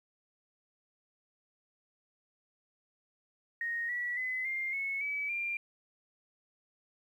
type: tone with pitch steps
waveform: sine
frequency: 1864.7 / 1942.8 / 2024 / 2109 / 2197 / 2289 / 2385 Hz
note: A#6 / B6 / B6 / C7 / C#7 / D7 / D7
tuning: 0 / -29 / +42 / +13 / -16 / -45 / +26 cents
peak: -32 dBFS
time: 3.61-5.57 s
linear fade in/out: 2 ms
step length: 280 ms
effects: 11-bit